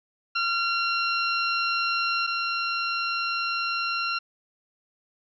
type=tone pair in turn; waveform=20% pulse; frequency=1375 / 1375 Hz; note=F6 / F6; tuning=-27 / -27 cents; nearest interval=unison; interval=0 cents; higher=neither; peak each=-18 / -20 dBFS; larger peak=first; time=0.35-2.27 / 2.27-4.19 s; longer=neither; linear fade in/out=10 ms; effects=resampled to 16000 Hz